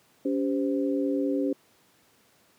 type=tone cluster; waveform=sine; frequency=281.6 / 391.4 / 516 Hz; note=C#4 / G4 / C5; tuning=+27 / -3 / -24 cents; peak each=-25 / -31 / -31 dBFS; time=0.25-1.53 s; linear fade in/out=5 ms; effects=pink hiss -62 dBFS RMS until 2.58 s + high-pass 150 Hz 12 dB/octave